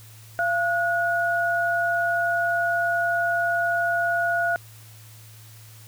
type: tone pair together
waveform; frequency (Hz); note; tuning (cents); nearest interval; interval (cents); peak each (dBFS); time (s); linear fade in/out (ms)
sine; 686.7 / 1455; F5 / F#6; -29 / -29; octave + minor second; 1300; -23; 0.39-4.56; 0
effects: added 110 Hz sine -45 dBFS peak until 5.87 s + white hiss -50 dBFS RMS until 5.87 s